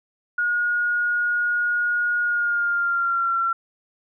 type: tone with pitch glide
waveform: sine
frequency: 1440 to 1359.2 Hz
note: F#6 to F6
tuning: -47 to -47 cents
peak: -19 dBFS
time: 0.38-3.53 s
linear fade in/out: 5 ms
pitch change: -100 cents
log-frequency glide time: 2.21-3.39 s
effects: none